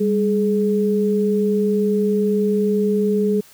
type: tone pair together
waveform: sine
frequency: 199.99 / 422.3 Hz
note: G3 / G#4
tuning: +35 / +29 cents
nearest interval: octave + minor second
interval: 1294 cents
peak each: -18 dBFS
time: 0-3.41 s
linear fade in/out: 10 ms
effects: white hiss -48 dBFS RMS until 3.53 s